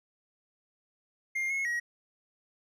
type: tone with pitch steps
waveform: triangle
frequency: 2117 / 2174 / 1900 Hz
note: C7 / C#7 / A#6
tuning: +20 / -34 / +33 cents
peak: -27 dBFS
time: 1.35-1.8 s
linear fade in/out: 10 ms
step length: 150 ms
effects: none